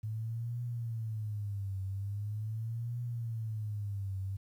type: tone with vibrato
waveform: sine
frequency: 107.5 Hz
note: A2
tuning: 40 cents flat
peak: -34 dBFS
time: 0.03-4.37 s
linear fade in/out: 10 ms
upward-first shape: triangle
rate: 0.42 Hz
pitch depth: 210 cents each way
effects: 11-bit